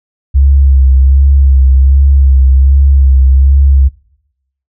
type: tone with vibrato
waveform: sine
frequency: 67.5 Hz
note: C#2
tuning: 45 cents flat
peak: -3 dBFS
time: 0.34-3.89 s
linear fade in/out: 20 ms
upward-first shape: sine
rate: 1.3 Hz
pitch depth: 42 cents each way
effects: noise-tail reverb RT60 0.8 s tail -21 dB re dry